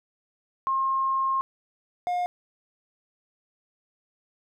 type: tone pair in turn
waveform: sine / triangle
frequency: 1069 / 713.5 Hz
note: C6 / F5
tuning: +37 / +37 cents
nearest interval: perfect fifth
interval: 700 cents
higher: first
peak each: -22 dBFS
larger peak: neither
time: 0.67-1.41 / 2.07-2.26 s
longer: first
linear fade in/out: 0 ms
effects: none